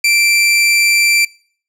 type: tone with amplitude modulation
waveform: sawtooth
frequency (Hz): 2349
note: D7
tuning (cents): 0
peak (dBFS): -5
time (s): 0.04-1.25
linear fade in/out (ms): 5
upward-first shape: sine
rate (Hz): 211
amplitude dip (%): 30
effects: noise-tail reverb RT60 0.5 s tail -22 dB re dry + low-pass 12000 Hz 12 dB/octave